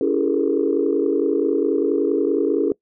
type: tone cluster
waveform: sine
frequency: 282.8 / 334.1 / 393.9 / 424.3 / 468.9 Hz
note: C#4 / E4 / G4 / G#4 / A#4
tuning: +35 / +23 / +8 / +37 / +10 cents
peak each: -22 / -22 / -24 / -21 / -24 dBFS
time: 0.01-2.72 s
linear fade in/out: 2 ms
effects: noise-tail reverb RT60 0.1 s tail -23 dB re dry + tanh soft clip ceiling -6 dBFS